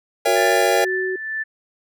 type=chord; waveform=square; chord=A# diminished seventh; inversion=none; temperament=just; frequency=466.2 / 559.4 / 671.3 / 805.5 Hz; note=A#4 / C#5 / E5 / G5; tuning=0 / +16 / +31 / +47 cents; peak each=-22 dBFS; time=0.25-0.85 s; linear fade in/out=10 ms
type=tone with pitch glide; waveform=sine; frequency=368.3 to 374.1 Hz; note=F#4 to F#4; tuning=-8 to +19 cents; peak=-22 dBFS; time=0.27-1.16 s; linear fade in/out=5 ms; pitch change=+27 cents; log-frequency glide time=0.43-0.98 s
type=tone with tremolo; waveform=sine; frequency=1760 Hz; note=A6; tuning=in tune; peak=-21 dBFS; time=0.35-1.44 s; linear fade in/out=20 ms; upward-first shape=triangle; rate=2.1 Hz; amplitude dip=60%
effects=none